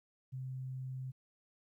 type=tone; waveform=sine; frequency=130.2 Hz; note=C3; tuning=8 cents flat; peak=-39 dBFS; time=0.32-1.12 s; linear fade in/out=20 ms; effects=13-bit